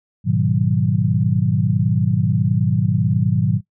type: chord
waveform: sine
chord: G# minor seventh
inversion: none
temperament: equal with one note detuned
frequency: 105.03 / 123.47 / 155.56 / 185 Hz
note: G#2 / B2 / D#3 / F#3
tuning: +20 / 0 / 0 / 0 cents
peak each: -20 dBFS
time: 0.24-3.61 s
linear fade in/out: 50 ms
effects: noise-tail reverb RT60 0.1 s tail -18 dB re dry